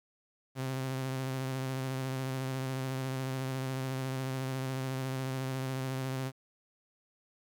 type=tone with vibrato; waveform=sawtooth; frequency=131.7 Hz; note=C3; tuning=12 cents sharp; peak=-29 dBFS; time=0.55-6.32 s; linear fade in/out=50 ms; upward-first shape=sine; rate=14 Hz; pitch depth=27 cents each way; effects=11-bit